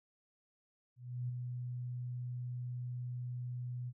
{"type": "tone with ADSR envelope", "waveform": "sine", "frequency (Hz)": 123.47, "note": "B2", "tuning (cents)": 0, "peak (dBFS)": -34, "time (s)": [0.96, 3.93], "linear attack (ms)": 330, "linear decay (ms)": 12, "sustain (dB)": -4, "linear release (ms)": 48, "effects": []}